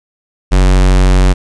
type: tone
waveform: square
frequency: 46.55 Hz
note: F#1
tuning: 11 cents sharp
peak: -6 dBFS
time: 0.51-1.34 s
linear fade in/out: 20 ms
effects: resampled to 22050 Hz + 8-bit